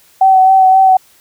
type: tone with vibrato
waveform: sine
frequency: 760 Hz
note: F#5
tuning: 46 cents sharp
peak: -4 dBFS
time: 0.21-0.97 s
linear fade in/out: 5 ms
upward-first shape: sine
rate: 3.8 Hz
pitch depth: 19 cents each way
effects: white hiss -48 dBFS RMS until 1.2 s